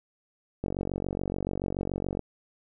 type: click train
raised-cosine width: 2 ms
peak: -17 dBFS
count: 74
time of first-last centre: 0.64-2.193 s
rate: 47 Hz
effects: none